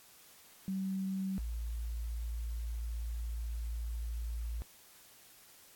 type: tone pair in turn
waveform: sine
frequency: 191.3 / 57.04 Hz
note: G3 / A#1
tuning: -42 / -37 cents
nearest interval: octave + major sixth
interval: 2095 cents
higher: first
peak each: -33 / -35 dBFS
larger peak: first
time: 0.68-1.38 / 1.38-4.62 s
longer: second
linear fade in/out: 0 ms
effects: white hiss -59 dBFS RMS until 5.75 s + AAC 64 kbps